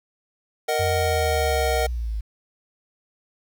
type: chord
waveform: square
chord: D# minor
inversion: second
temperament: just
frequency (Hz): 466.7 / 622.3 / 746.7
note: A#4 / D#5 / F#5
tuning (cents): +2 / 0 / +16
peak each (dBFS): -26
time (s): 0.68-1.87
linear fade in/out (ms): 10
type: linear sweep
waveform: sine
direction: down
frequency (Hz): 92.5 to 51.91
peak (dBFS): -24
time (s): 0.79-2.21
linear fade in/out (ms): 10
effects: 9-bit